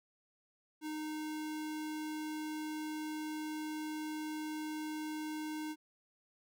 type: tone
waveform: square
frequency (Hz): 308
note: D#4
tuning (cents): -17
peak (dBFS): -39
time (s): 0.81-5.76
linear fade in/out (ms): 50
effects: none